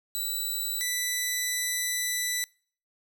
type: tone pair in turn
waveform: 10% pulse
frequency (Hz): 3951 / 1979.9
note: B7 / B6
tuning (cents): 0 / +4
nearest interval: octave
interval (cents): 1196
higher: first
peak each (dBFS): -21 / -18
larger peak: second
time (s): 0.15-0.81 / 0.81-2.44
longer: second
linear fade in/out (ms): 0
effects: noise-tail reverb RT60 0.5 s tail -26 dB re dry